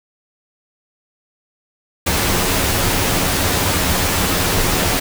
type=noise with comb filter; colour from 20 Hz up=pink; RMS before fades=-17 dBFS; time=2.06-5 s; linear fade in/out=10 ms; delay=11 ms; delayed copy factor=+0.5; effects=none